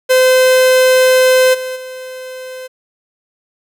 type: tone with level steps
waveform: 45% pulse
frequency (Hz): 514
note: C5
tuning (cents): -31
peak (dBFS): -7 / -20 / -26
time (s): 0.09-2.68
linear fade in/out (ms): 20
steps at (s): 1.53 / 1.75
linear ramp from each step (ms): 20
effects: none